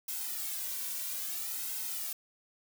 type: noise with flanger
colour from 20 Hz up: blue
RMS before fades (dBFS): -37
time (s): 0.08-2.13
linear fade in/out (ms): 5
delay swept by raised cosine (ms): 1.7 to 2.4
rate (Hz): 0.61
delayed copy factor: -0.85
effects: none